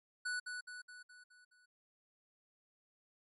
square tone with echo, 1480 Hz, F#6, in tune, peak -37 dBFS, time 0.25-0.4 s, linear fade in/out 10 ms, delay 210 ms, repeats 6, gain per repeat -5 dB, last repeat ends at 1.66 s, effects MP3 48 kbps

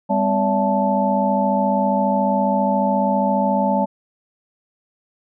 sine tone cluster, 200 / 254.6 / 570 / 663 / 876 Hz, G3 / C4 / C#5 / E5 / A5, +35 / -47 / +48 / +10 / -8 cents, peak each -20 / -25 / -22 / -26 / -20 dBFS, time 0.09-3.86 s, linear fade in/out 20 ms, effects none

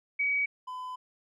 sine / triangle tone pair in turn, 2267 / 1009.8 Hz, C#7 / B5, +38 / +38 cents, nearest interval octave + major second, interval 1400 cents, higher first, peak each -25 / -34 dBFS, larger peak first, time 0.19-0.46 / 0.67-0.96 s, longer second, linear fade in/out 10 ms, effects none

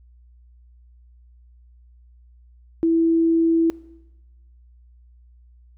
sine tone, 329.6 Hz, E4, in tune, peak -15 dBFS, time 2.83-3.7 s, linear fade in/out 0 ms, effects noise-tail reverb RT60 1.0 s tail -22 dB re dry + added 60 Hz sine -48 dBFS peak until 5.77 s

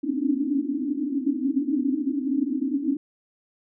pink band-pass noise, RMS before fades -25 dBFS, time 0.03-2.97 s, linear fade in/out 5 ms, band 260 to 300 Hz, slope 96 dB/octave, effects none

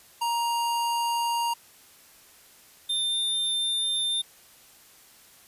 square tone pair in turn, 938 / 3599 Hz, A#5 / A7, +11 / +38 cents, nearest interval octave + major seventh, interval 2327 cents, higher second, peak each -25 / -25 dBFS, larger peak neither, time 0.21-1.54 / 2.89-4.22 s, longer neither, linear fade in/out 10 ms, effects white hiss -54 dBFS RMS until 5.47 s + resampled to 32000 Hz

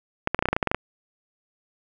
clicks, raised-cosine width 0.5 ms, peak -6 dBFS, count 12, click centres 0.274 / 0.346 / 0.391 / 0.425 / 0.456 / 0.487 / 0.53 / 0.565 / 0.628 / 0.673 / 0.715 / 0.746 s, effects none

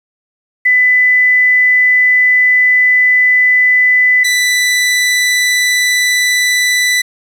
sine / sawtooth tone pair in turn, 2000 / 1985 Hz, B6 / B6, +21 / +8 cents, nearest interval unison, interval 13 cents, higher first, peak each -6 dBFS, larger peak neither, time 0.65-4.24 / 4.24-7.02 s, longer first, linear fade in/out 10 ms, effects low-pass 11000 Hz 12 dB/octave + 7-bit

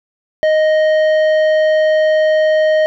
sine tone with tanh clipping, 622.3 Hz, D#5, in tune, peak -11 dBFS, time 0.43-2.86 s, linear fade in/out 0 ms, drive 10 dB, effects none

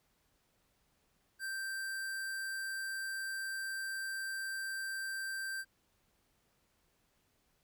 square tone, 1568 Hz, G6, in tune, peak -38 dBFS, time 1.39-5.65 s, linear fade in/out 50 ms, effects pink hiss -75 dBFS RMS until 7.63 s

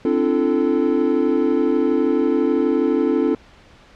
triangle chord, D minor seventh, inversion third, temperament equal with one note detuned, 261.6 / 293.7 / 340.3 / 440 Hz, C4 / D4 / F4 / A4, 0 / 0 / -45 / 0 cents, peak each -19 dBFS, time 0.05-3.35 s, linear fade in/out 2 ms, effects pink hiss -48 dBFS RMS until 3.95 s + low-pass 4000 Hz 12 dB/octave

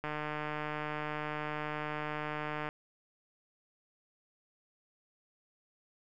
click train, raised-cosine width 0.5 ms, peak -22 dBFS, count 401, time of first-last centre 0.04-2.689 s, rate 151 Hz, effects none

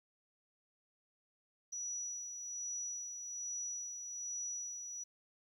sine tone with tremolo, 5870 Hz, F#8, 15 cents flat, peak -38 dBFS, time 1.72-5.04 s, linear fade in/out 10 ms, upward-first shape sine, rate 1.2 Hz, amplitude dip 45%, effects 12-bit

